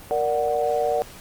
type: chord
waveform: sine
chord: Bb augmented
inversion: none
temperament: equal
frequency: 466.2 / 587.3 / 740 Hz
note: Bb4 / D5 / F#5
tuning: 0 / 0 / 0 cents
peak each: -24 dBFS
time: 0.11-1.02 s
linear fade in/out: 0 ms
effects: pink hiss -43 dBFS RMS until 1.2 s + Opus 24 kbps

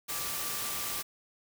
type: tone in noise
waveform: sine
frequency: 1173 Hz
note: D6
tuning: 2 cents flat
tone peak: -45 dBFS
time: 0.08-1.03 s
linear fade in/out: 20 ms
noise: white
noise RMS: -35 dBFS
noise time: 0.08-1.03 s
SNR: -13 dB
effects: none

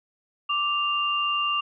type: tone pair together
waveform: sine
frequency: 1174.7 / 2792 Hz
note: D6 / F7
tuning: 0 / -1 cents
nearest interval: octave + minor third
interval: 1499 cents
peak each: -25 dBFS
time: 0.49-1.61 s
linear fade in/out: 10 ms
effects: none

